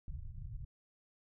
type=low-pass noise; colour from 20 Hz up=pink; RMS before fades=-44 dBFS; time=0.08-0.65 s; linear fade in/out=2 ms; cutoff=140 Hz; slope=48 dB/octave; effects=none